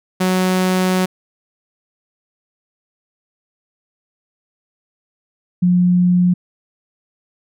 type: tone pair in turn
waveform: sawtooth / sine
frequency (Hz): 185 / 178.7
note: F#3 / F3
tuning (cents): 0 / +40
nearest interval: minor second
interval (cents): 60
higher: first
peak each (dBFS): -10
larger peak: neither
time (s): 0.2-1.06 / 5.62-6.34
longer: first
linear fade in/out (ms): 10
effects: none